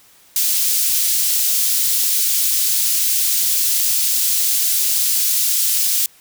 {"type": "high-pass noise", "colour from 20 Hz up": "white", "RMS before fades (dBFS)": -17, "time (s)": [0.36, 6.06], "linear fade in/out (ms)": 2, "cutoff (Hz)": 4200, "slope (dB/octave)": 12, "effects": ["white hiss -50 dBFS RMS until 6.2 s"]}